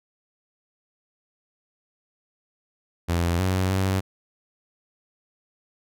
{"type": "tone with pitch steps", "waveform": "sawtooth", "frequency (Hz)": [85.7, 93.4, 95.4], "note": ["F2", "F#2", "G2"], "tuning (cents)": [-32, 17, -47], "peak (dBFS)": -17, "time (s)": [3.08, 4.01], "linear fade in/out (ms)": 20, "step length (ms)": 310, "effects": []}